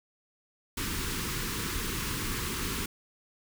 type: band-stop noise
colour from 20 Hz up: pink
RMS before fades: -33 dBFS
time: 0.77-2.86 s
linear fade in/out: 5 ms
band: 450 to 960 Hz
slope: 48 dB/octave
effects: none